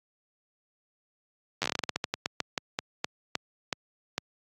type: slowing click train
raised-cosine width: 0.2 ms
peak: -10 dBFS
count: 22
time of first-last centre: 1.62-4.18 s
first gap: 10 ms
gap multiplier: 1.21
effects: high-pass 100 Hz 12 dB/octave + AAC 48 kbps